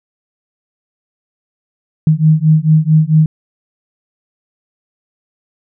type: beating tone pair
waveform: sine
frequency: 154.2 / 158.7 Hz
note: D#3 / D#3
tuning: -15 / +35 cents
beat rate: 4.5 Hz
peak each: -10 dBFS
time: 2.07-3.26 s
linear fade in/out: 2 ms
effects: none